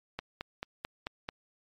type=click train; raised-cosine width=0.3 ms; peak=-19 dBFS; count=6; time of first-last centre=0.19-1.289 s; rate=4.55 Hz; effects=MP3 64 kbps